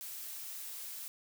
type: noise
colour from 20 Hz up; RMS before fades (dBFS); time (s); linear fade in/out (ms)
blue; -44; 0.01-1.08; 0
effects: none